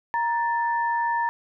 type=tone pair together; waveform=sine; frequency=936 / 1767 Hz; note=A#5 / A6; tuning=+7 / +7 cents; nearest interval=major seventh; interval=1100 cents; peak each=-22 / -29 dBFS; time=0.14-1.29 s; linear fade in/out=0 ms; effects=none